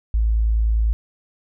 sine tone, 55 Hz, A1, in tune, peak -15 dBFS, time 0.14-0.93 s, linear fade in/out 0 ms, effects none

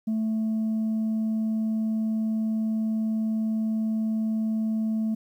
sine tone, 220 Hz, A3, in tune, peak -21 dBFS, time 0.07-5.15 s, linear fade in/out 10 ms, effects tanh soft clip ceiling -22 dBFS + 10-bit

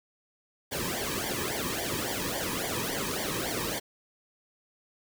pink noise with flanger, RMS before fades -32 dBFS, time 0.71-3.8 s, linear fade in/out 20 ms, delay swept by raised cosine 0.75 to 1.45 ms, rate 3.6 Hz, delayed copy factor -0.9, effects none

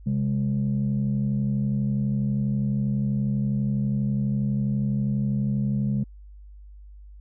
sine tone pair together, 132.65 / 204.9 Hz, C3 / G#3, +24 / -23 cents, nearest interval minor sixth, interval 753 cents, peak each -23 dBFS, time 0.06-6.04 s, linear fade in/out 10 ms, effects tanh soft clip ceiling -17 dBFS + added 50 Hz sine -42 dBFS peak until 7.2 s

